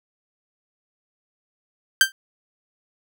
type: tone with exponential decay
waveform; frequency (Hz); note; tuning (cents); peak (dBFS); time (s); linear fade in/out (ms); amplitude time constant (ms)
sawtooth; 1568; G6; 0; -4; 2.01-2.12; 1; 22
effects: none